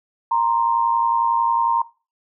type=tone pair together; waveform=sine; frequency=932.3 / 1043.3 Hz; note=A#5 / C6; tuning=0 / -5 cents; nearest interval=major second; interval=195 cents; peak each=-17 / -22 dBFS; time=0.31-1.82 s; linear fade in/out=5 ms; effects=noise-tail reverb RT60 0.3 s tail -18 dB re dry